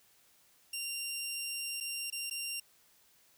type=tone with dropouts; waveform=15% pulse; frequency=2774 Hz; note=F7; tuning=12 cents flat; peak=-29 dBFS; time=0.73-2.6 s; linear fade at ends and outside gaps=5 ms; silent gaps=1.803-1.807 / 2.102-2.124 / 2.299-2.309 s; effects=white hiss -66 dBFS RMS until 3.37 s